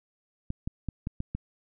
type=clicks; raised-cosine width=5 ms; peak=-19 dBFS; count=6; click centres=0.504 / 0.675 / 0.887 / 1.071 / 1.204 / 1.35 s; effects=none